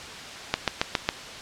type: click train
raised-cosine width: 0.2 ms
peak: -3 dBFS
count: 5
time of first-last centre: 0.54-1.089 s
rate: 7.28 Hz
effects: white hiss -38 dBFS RMS until 1.41 s + low-pass 5000 Hz 12 dB/octave